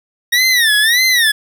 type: tone with vibrato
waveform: 25% pulse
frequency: 1864.7 Hz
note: A#6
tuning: in tune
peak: -6 dBFS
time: 0.32-1.32 s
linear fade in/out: 10 ms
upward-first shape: sine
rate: 1.7 Hz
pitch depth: 180 cents each way
effects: 7-bit